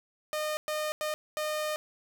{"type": "tone bursts at uneven times", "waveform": "sawtooth", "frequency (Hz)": 611, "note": "D#5", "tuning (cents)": -32, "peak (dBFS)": -26, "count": 4, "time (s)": [[0.33, 0.57], [0.68, 0.92], [1.01, 1.14], [1.37, 1.76]], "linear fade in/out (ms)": 0, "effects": []}